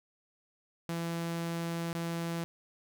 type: tone with dropouts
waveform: sawtooth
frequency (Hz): 168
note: E3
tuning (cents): +33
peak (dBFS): -29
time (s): 0.89-2.44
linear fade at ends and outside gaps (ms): 0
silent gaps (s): 1.929-1.95
effects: none